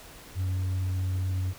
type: tone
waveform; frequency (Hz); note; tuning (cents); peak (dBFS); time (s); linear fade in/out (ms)
sine; 93; F#2; +9; -23; 0.35-1.54; 50
effects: tanh soft clip ceiling -25 dBFS + pink hiss -48 dBFS RMS until 1.58 s